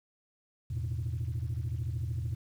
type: chord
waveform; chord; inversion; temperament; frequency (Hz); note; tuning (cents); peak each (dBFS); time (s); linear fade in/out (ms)
sine; E suspended fourth; none; equal; 82.41 / 110 / 123.47; E2 / A2 / B2; 0 / 0 / 0; -34; 0.7-2.35; 10
effects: tanh soft clip ceiling -27 dBFS + 10-bit